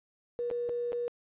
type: tone with dropouts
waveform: sine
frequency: 480 Hz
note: B4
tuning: 49 cents flat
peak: -30 dBFS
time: 0.39-1.08 s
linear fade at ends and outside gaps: 0 ms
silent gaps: 0.502-0.512 / 0.69-0.694 / 0.921-0.93 s
effects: resampled to 8000 Hz + 10-bit